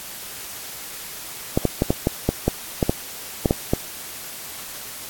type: clicks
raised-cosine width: 2 ms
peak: -3 dBFS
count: 12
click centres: 1.575 / 1.653 / 1.821 / 1.905 / 2.071 / 2.29 / 2.48 / 2.828 / 2.895 / 3.458 / 3.509 / 3.735 s
effects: white hiss -35 dBFS RMS until 5.09 s + AAC 64 kbps